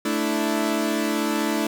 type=chord; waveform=sawtooth; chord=A suspended fourth; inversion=none; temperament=equal; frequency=220 / 293.7 / 329.6 Hz; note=A3 / D4 / E4; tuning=0 / 0 / 0 cents; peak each=-22 / -22 / -22 dBFS; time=0.05-1.67 s; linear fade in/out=5 ms; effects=7-bit